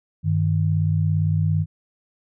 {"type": "tone pair together", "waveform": "sine", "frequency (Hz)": [98, 155.57], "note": ["G2", "D#3"], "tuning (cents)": [0, 0], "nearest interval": "minor sixth", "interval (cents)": 800, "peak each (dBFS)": -20, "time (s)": [0.23, 1.66], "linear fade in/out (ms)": 50, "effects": []}